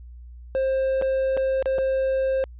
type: tone with dropouts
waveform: triangle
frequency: 530 Hz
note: C5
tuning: 22 cents sharp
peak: -18 dBFS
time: 0.55-2.44 s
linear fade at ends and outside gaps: 0 ms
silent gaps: 1.014-1.022 / 1.368-1.374 / 1.625-1.658 / 1.782-1.786 s
effects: added 60 Hz sine -39 dBFS peak until 2.59 s + resampled to 8000 Hz